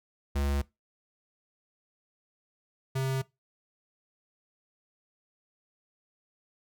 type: tone pair in turn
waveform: square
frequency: 70.3 / 132.99 Hz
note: C#2 / C3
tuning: +25 / +29 cents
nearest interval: major seventh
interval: 1104 cents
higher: second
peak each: -27 / -28 dBFS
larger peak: first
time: 0.35-0.62 / 2.95-3.22 s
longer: neither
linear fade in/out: 10 ms
effects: noise-tail reverb RT60 0.2 s tail -20 dB re dry